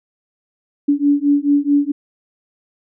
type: beating tone pair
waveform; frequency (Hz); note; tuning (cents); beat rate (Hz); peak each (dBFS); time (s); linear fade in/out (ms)
sine; 284.7 / 289.3; C#4 / D4; +46 / -26; 4.6; -15; 0.88-1.92; 10
effects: none